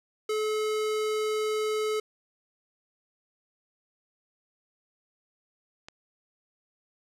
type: tone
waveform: square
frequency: 430 Hz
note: A4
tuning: 40 cents flat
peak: -27 dBFS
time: 0.29-2 s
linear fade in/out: 5 ms
type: click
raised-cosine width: 0.2 ms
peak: -25 dBFS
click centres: 5.885 s
effects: low-pass 10000 Hz 12 dB/octave + 9-bit